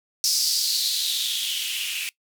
violet noise with band-pass filter sweep, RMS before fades -25 dBFS, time 0.24-2.09 s, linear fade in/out 0 ms, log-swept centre 5300 to 2500 Hz, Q 5.4, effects noise-tail reverb RT60 0.1 s tail -21 dB re dry

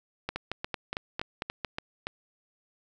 two click trains, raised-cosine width 0.3 ms, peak -16 / -15 dBFS, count 7 / 7, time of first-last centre 0.36-2.069 / 0.29-1.647 s, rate 3.51 / 4.42 Hz, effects none

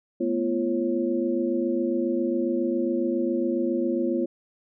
sine tone cluster, 220.7 / 248 / 343.2 / 543 Hz, A3 / B3 / F4 / C#5, +5 / +7 / -30 / -36 cents, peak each -32 / -27 / -25 / -31 dBFS, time 0.2-4.26 s, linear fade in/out 10 ms, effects none

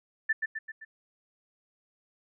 sine tone with echo, 1767 Hz, A6, 7 cents sharp, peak -22 dBFS, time 0.29-0.33 s, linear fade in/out 10 ms, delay 130 ms, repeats 4, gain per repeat -5 dB, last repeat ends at 0.85 s, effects none

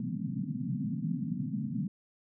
white band-pass noise, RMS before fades -34 dBFS, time 0-1.88 s, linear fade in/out 2 ms, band 120 to 260 Hz, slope 96 dB/octave, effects none

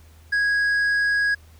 triangle tone with tanh clipping, 1655 Hz, G#6, 6 cents flat, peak -19 dBFS, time 0.32-1.35 s, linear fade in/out 10 ms, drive 9 dB, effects added 79 Hz sine -47 dBFS peak until 1.59 s + pink hiss -56 dBFS RMS until 1.59 s

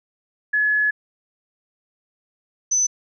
sine tone pair in turn, 1702 / 6046 Hz, G#6 / F#8, +42 / +36 cents, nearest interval octave + minor seventh, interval 2194 cents, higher second, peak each -16 dBFS, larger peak neither, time 0.53-0.91 / 2.71-2.87 s, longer first, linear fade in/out 10 ms, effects none

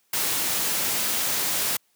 white noise, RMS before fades -25 dBFS, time 0.13-1.77 s, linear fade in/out 5 ms, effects white hiss -67 dBFS RMS until 1.95 s + high-pass 100 Hz 12 dB/octave

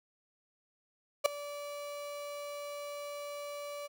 35% pulse tone with ADSR envelope, 579 Hz, D5, 25 cents flat, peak -18 dBFS, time 1.24-3.88 s, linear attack 19 ms, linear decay 3 ms, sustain -20 dB, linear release 23 ms, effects none

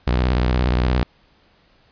sawtooth tone with vibrato, 61.74 Hz, B1, in tune, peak -12 dBFS, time 0.07-1.03 s, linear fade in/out 0 ms, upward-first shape square, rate 17 Hz, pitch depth 160 cents each way, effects pink hiss -57 dBFS RMS until 1.91 s + resampled to 11025 Hz

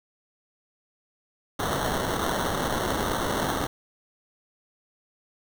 white noise with sample-and-hold, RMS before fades -27 dBFS, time 1.59-3.67 s, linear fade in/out 5 ms, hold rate 2450 Hz, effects none

